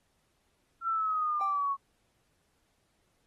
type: exponential sweep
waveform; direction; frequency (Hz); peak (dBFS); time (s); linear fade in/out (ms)
sine; down; 1364 to 1099; -27; 0.81-1.77; 50
type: tone with exponential decay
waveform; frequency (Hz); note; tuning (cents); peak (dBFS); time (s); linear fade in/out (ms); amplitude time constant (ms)
triangle; 784; G5; 0; -29; 1.41-1.76; 1; 75
effects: pink hiss -74 dBFS RMS until 3.26 s + AAC 32 kbps